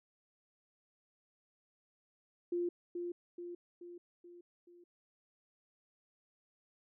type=tone with echo; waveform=sine; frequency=349.2 Hz; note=F4; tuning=in tune; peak=-32 dBFS; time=2.52-2.69 s; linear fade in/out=5 ms; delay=430 ms; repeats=5; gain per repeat=-5 dB; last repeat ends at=4.84 s; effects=none